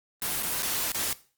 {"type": "noise with dropouts", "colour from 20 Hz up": "white", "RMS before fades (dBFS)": -29, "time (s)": [0.22, 1.13], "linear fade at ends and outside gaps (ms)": 1, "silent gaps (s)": [[0.426, 0.43], [0.624, 0.629], [0.919, 0.946]], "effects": ["noise-tail reverb RT60 0.4 s tail -18 dB re dry", "Opus 24 kbps"]}